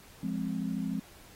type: chord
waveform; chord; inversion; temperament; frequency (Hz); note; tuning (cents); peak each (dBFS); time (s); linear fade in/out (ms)
sine; F minor; none; equal; 174.61 / 207.7 / 261.6; F3 / Ab3 / C4; 0 / 0 / 0; -35 / -34 / -35; 0.23-1; 5
effects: pink hiss -55 dBFS RMS until 1.35 s + AAC 48 kbps